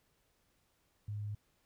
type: tone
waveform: sine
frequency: 104.1 Hz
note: G#2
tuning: 5 cents sharp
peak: -37 dBFS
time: 1.08-1.35 s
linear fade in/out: 5 ms
effects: pink hiss -75 dBFS RMS until 1.65 s